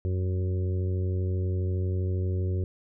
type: harmonic tone with a mistuned harmonic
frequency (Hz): 92.5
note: F#2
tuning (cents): 0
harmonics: 1 / 2 / 3 / 4 / 5 / 6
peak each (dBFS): -25 / -39 / -43 / -36 / -43 / -48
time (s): 0.05-2.64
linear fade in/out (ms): 0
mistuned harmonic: 1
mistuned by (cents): -19
effects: none